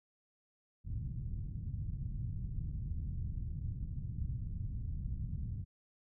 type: low-pass noise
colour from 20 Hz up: white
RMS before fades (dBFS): -39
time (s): 0.84-5.65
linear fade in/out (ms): 50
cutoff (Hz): 130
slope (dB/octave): 24
effects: none